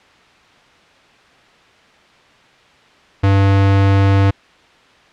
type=tone; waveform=square; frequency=98.2 Hz; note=G2; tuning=4 cents sharp; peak=-10 dBFS; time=3.23-4.31 s; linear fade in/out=10 ms; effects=white hiss -48 dBFS RMS until 5.12 s + low-pass 3000 Hz 12 dB/octave